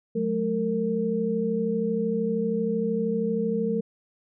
sine tone cluster, 182 / 214.9 / 457.9 Hz, F#3 / A3 / A#4, -28 / -41 / -31 cents, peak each -30 / -27 / -26 dBFS, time 0.15-3.81 s, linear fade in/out 10 ms, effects none

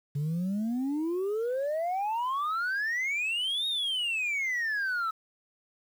sine exponential two-way sweep, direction up then down, 139.7 to 3769 to 1293 Hz, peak -25 dBFS, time 0.15-5.11 s, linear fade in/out 10 ms, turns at 3.67 s, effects tanh soft clip ceiling -26 dBFS + 9-bit

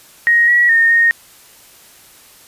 sine tone with pitch steps, 1877 / 1925 / 1835 / 1853 Hz, A#6 / B6 / A#6 / A#6, +11 / -45 / -28 / -11 cents, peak -8 dBFS, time 0.27-1.11 s, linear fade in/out 0 ms, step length 210 ms, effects white hiss -44 dBFS RMS until 2.47 s + resampled to 32000 Hz

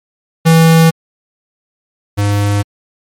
square tone pair in turn, 163.3 / 102.01 Hz, E3 / G#2, -16 / -31 cents, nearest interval minor sixth, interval 815 cents, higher first, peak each -5 / -11 dBFS, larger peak first, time 0.45-0.91 / 2.17-2.63 s, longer neither, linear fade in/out 20 ms, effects MP3 64 kbps

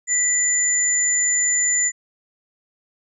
sine tone pair together, 1975.5 / 7045 Hz, B6 / A8, 0 / +1 cents, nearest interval octave + minor seventh, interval 2201 cents, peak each -24 / -17 dBFS, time 0.07-1.92 s, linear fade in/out 50 ms, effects none

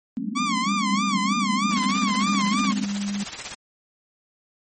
white band-pass noise, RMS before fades -28 dBFS, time 0.17-2.84 s, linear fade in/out 0 ms, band 180 to 280 Hz, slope 96 dB/octave
sawtooth tone with vibrato, 1108.7 Hz, C#6, in tune, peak -19 dBFS, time 0.35-2.73 s, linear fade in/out 20 ms, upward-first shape sine, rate 3.2 Hz, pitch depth 150 cents each way
sine tone, 201.4 Hz, G3, 47 cents sharp, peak -24 dBFS, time 0.66-3.24 s, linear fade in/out 10 ms
white noise with tremolo, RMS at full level -29 dBFS, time 1.7-3.55 s, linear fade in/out 10 ms, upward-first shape sine, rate 16 Hz, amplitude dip 70%
effects MP3 32 kbps

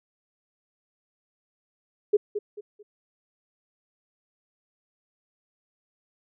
sine tone with echo, 415.3 Hz, G#4, in tune, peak -15 dBFS, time 2.13-2.17 s, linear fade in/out 10 ms, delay 220 ms, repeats 3, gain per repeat -10 dB, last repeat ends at 2.83 s, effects none

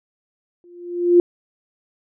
sine tone with exponential growth, 350 Hz, F4, 4 cents sharp, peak -6 dBFS, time 0.64-1.2 s, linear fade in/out 1 ms, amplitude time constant 120 ms, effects none

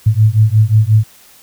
sine beating tone pair, 105.9 / 111.5 Hz, G#2 / A2, +34 / +23 cents, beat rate 5.6 Hz, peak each -10 dBFS, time 0.06-1.04 s, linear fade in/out 10 ms, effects white hiss -44 dBFS RMS until 1.42 s

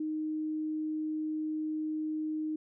sine tone, 310 Hz, D#4, 6 cents flat, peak -31 dBFS, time 0-2.56 s, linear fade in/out 5 ms, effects none

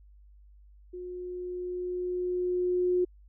sine tone with level ramp, 360.1 Hz, F#4, 47 cents flat, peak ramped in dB -37 to -22 dBFS, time 0.93-3.05 s, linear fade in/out 10 ms, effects added 50 Hz sine -52 dBFS peak until 3.28 s

